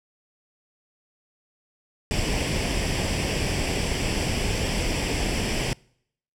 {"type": "noise with comb filter", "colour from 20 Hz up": "pink", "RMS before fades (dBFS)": -25, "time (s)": [2.11, 5.73], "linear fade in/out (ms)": 0, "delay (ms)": 0.38, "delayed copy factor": 0.65, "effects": ["noise-tail reverb RT60 0.7 s tail -26 dB re dry", "low-pass 8000 Hz 12 dB/octave"]}